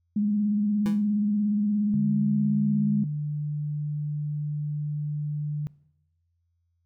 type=tone with vibrato; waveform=sine; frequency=207.7 Hz; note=G#3; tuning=in tune; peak=-21 dBFS; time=0.16-3.04 s; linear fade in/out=5 ms; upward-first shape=square; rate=17 Hz; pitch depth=30 cents each way
type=tone with exponential decay; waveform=25% pulse; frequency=165.3 Hz; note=E3; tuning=5 cents sharp; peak=-24 dBFS; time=0.86-1.06 s; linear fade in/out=0 ms; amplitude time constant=43 ms
type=tone; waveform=sine; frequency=148.5 Hz; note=D3; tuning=20 cents sharp; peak=-27 dBFS; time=1.94-5.67 s; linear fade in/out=0 ms
effects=noise-tail reverb RT60 0.8 s tail -21 dB re dry + added 85 Hz sine -69 dBFS peak until 6.85 s